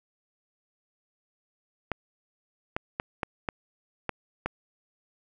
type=clicks; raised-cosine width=0.5 ms; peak=-13 dBFS; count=7; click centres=1.917 / 2.765 / 2.999 / 3.232 / 3.488 / 4.093 / 4.46 s; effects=none